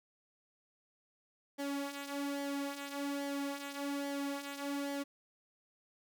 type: tone with flanger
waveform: sawtooth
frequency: 281.7 Hz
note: C#4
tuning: 28 cents sharp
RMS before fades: -39 dBFS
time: 1.58-5.04 s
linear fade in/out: 20 ms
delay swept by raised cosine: 0.76 to 3.76 ms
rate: 1.2 Hz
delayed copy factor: -0.6
effects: none